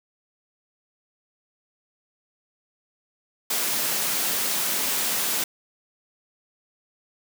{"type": "high-pass noise", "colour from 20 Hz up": "white", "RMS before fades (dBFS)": -25, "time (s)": [3.5, 5.44], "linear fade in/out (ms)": 5, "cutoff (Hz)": 140, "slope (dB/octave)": 96, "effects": []}